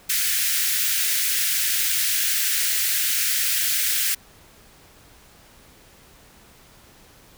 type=high-pass noise; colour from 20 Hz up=white; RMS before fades=-22 dBFS; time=0.09-4.15 s; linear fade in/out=10 ms; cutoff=1500 Hz; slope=48 dB/octave; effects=pink hiss -51 dBFS RMS until 7.37 s